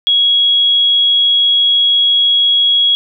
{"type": "tone", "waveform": "sine", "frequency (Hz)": 3322, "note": "G#7", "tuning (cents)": 0, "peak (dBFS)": -8, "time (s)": [0.07, 2.95], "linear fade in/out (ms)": 0, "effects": []}